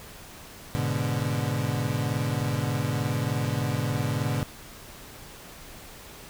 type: chord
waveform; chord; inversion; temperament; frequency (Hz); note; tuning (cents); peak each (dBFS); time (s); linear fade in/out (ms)
35% pulse; G# diminished; none; equal with one note detuned; 104.43 / 123.47 / 146.83; G#2 / B2 / D3; +10 / 0 / 0; -29 / -27 / -28; 0.75-4.43; 0
effects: pink hiss -45 dBFS RMS until 6.29 s